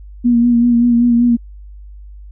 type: tone with vibrato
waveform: sine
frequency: 238.3 Hz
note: A#3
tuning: 38 cents sharp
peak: -8 dBFS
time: 0.24-1.37 s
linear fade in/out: 20 ms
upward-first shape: sine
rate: 5.2 Hz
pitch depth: 31 cents each way
effects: added 50 Hz sine -32 dBFS peak until 2.31 s